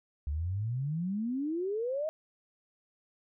sine exponential sweep, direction up, 69.1 to 644 Hz, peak -30 dBFS, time 0.27-2.09 s, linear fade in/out 0 ms, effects none

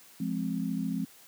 sine chord, F minor, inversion none, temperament just, 174.61 / 209.5 / 261.9 Hz, F3 / Ab3 / C4, 0 / +15 / +2 cents, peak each -33 dBFS, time 0.2-1.05 s, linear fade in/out 5 ms, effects white hiss -55 dBFS RMS until 1.27 s + high-pass 100 Hz 12 dB/octave

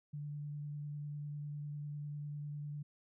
sine tone with vibrato, 146.83 Hz, D3, in tune, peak -40 dBFS, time 0.13-2.83 s, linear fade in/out 10 ms, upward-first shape sine, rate 10 Hz, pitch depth 12 cents each way, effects none

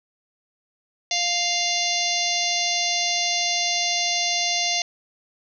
harmonic tone with a mistuned harmonic, 698.5 Hz, F5, in tune, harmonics 1 / 3 / 4 / 5 / 6 / 7 / 8 / 9, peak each -29 / -29 / -29 / -29 / -29 / -29 / -29 / -29 dBFS, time 1.11-4.82 s, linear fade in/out 2 ms, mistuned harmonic 7, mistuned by -38 cents, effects none

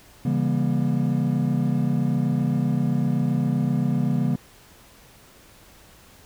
triangle chord, C# diminished seventh, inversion none, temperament just, 138.59 / 166.31 / 199.57 / 239.5 Hz, C#3 / E3 / G3 / Bb3, 0 / +16 / +31 / +47 cents, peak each -22 / -24 / -25 / -23 dBFS, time 0.25-4.36 s, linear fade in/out 5 ms, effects pink hiss -51 dBFS RMS until 6.25 s

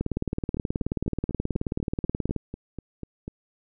two click trains, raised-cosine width 3 ms, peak -21 / -13 dBFS, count 12 / 45, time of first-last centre 0.57-3.279 / 0.01-2.363 s, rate 4.06 / 18.7 Hz, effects none

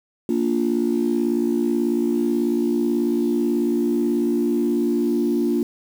sine chord, Bb major, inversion none, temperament just, 233.1 / 291.4 / 349.6 Hz, Bb3 / D4 / F4, 0 / -13 / +2 cents, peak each -21 / -22 / -21 dBFS, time 0.29-5.63 s, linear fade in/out 2 ms, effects tanh soft clip ceiling -11 dBFS + 7-bit

